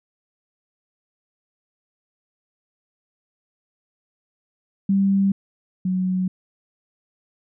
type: tone pair in turn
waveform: sine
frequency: 196 / 185 Hz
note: G3 / F#3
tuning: 0 / 0 cents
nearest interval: minor second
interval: 100 cents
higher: first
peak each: -15 / -19 dBFS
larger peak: first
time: 4.89-5.32 / 5.85-6.28 s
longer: neither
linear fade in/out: 5 ms
effects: none